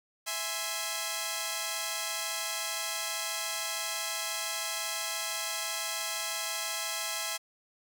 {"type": "chord", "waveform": "5% pulse", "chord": "E augmented", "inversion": "none", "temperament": "equal", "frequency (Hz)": [659.3, 830.6, 1046.5], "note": ["E5", "G#5", "B#5"], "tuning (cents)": [0, 0, 0], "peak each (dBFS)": -25, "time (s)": [0.26, 7.38], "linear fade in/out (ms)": 20, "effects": []}